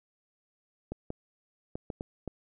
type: clicks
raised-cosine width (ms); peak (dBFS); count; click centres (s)
2; -22; 6; 0.92 / 1.104 / 1.755 / 1.902 / 2.009 / 2.277
effects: none